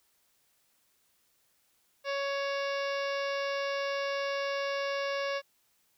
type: harmonic tone with a mistuned harmonic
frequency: 557 Hz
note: C#5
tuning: 8 cents sharp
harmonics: 1 / 2 / 3 / 4 / 5 / 6 / 7 / 8 / 9 / 10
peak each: -32 / -38 / -39 / -42 / -42 / -48 / -50 / -50 / -48 / -48 dBFS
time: 2.04-5.42 s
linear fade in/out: 50 ms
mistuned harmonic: 6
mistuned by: +81 cents
effects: white hiss -71 dBFS RMS until 5.97 s